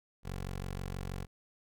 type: tone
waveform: 15% pulse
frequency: 46.25 Hz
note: F#1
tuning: in tune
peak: -31 dBFS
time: 0.23-1.27 s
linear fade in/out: 50 ms
effects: none